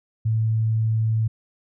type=tone; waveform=sine; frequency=111 Hz; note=A2; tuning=16 cents sharp; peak=-18 dBFS; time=0.25-1.28 s; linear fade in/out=10 ms; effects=none